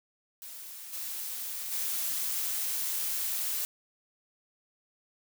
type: noise with level steps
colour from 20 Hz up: blue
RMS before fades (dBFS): -44 / -37 / -32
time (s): 0.42-3.65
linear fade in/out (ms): 0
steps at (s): 0.92 / 1.71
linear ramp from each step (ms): 20
effects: none